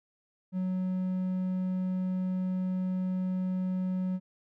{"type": "tone", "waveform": "triangle", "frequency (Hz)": 185, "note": "F#3", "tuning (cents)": 0, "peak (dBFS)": -26, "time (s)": [0.52, 4.2], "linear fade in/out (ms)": 50, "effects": []}